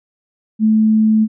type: tone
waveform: sine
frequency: 217.8 Hz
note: A3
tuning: 17 cents flat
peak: -9 dBFS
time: 0.59-1.28 s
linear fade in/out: 50 ms
effects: none